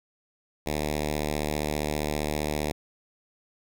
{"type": "tone with notch filter", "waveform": "5% pulse", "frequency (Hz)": 75.1, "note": "D2", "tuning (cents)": 39, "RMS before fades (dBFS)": -29, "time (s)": [0.66, 2.72], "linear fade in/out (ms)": 5, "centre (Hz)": 1200, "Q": 1.6, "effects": []}